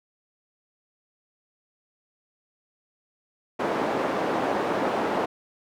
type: band-pass noise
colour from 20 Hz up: white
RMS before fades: -26 dBFS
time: 3.59-5.26 s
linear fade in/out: 10 ms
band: 250 to 760 Hz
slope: 12 dB/octave
effects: none